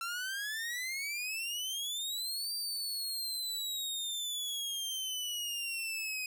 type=exponential two-way sweep; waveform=sawtooth; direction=up then down; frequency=1347 to 4700 to 2501 Hz; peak=-32 dBFS; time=0.01-6.26 s; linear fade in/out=2 ms; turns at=2.53 s; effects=none